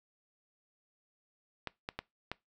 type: clicks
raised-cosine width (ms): 0.3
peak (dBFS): -20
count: 4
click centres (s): 1.673 / 1.889 / 1.99 / 2.316
effects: noise-tail reverb RT60 0.2 s tail -22 dB re dry